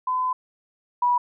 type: tone pair in turn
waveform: sine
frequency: 1015 / 975.7 Hz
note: B5 / B5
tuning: +47 / -21 cents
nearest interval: minor second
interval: 68 cents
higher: first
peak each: -21 / -17 dBFS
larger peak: second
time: 0.07-0.33 / 1.02-1.18 s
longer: first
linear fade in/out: 5 ms
effects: none

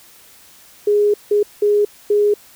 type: tone bursts at uneven times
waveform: sine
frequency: 414 Hz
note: G#4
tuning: 5 cents flat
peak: -11 dBFS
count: 4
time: 0.87-1.14 / 1.31-1.43 / 1.62-1.85 / 2.1-2.34 s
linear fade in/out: 5 ms
effects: white hiss -46 dBFS RMS until 2.55 s

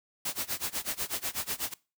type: noise with tremolo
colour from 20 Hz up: white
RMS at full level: -31 dBFS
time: 0.25-1.74 s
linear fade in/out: 5 ms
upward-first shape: sine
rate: 8.1 Hz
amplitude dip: 95%
effects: noise-tail reverb RT60 0.3 s tail -21 dB re dry

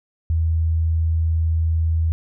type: tone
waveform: sine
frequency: 81.2 Hz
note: E2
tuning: 26 cents flat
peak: -16 dBFS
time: 0.3-2.12 s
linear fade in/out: 0 ms
effects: none

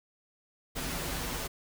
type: noise with comb filter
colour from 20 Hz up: pink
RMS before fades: -35 dBFS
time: 0.75-1.48 s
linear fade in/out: 20 ms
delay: 9.6 ms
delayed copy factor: -0.8
effects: none

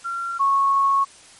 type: tone pair in turn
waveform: sine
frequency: 1373 / 1101.3 Hz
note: F6 / C#6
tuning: -30 / -12 cents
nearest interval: major third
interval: 382 cents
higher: first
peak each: -24 / -15 dBFS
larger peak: second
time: 0.04-0.39 / 0.39-1.05 s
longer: second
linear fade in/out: 20 ms
effects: white hiss -47 dBFS RMS until 1.39 s + MP3 48 kbps

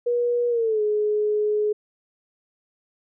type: tone with pitch glide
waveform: sine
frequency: 481.5 to 421.6 Hz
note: B4 to G#4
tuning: -44 to +26 cents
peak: -19 dBFS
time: 0.06-1.73 s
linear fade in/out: 10 ms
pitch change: -230 cents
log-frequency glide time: 0.49-0.82 s
effects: none

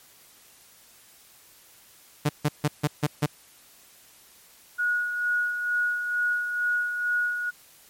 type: tone bursts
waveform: sawtooth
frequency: 148.4 Hz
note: D3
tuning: 18 cents sharp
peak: -16 dBFS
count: 6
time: 2.25-3.264 s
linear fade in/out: 10 ms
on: 44 ms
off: 150 ms
type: tone with tremolo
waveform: sine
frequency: 1453 Hz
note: F#6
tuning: 32 cents flat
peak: -21 dBFS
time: 4.78-7.51 s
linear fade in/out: 20 ms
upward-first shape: sine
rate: 2.2 Hz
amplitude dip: 50%
effects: white hiss -54 dBFS RMS until 7.89 s + MP3 64 kbps

